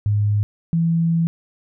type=tone pair in turn; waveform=sine; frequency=103.83 / 166.23 Hz; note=G#2 / E3; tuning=0 / +15 cents; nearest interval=minor sixth; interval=815 cents; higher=second; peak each=-15 dBFS; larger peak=neither; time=0.06-0.43 / 0.73-1.27 s; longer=second; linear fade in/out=0 ms; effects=none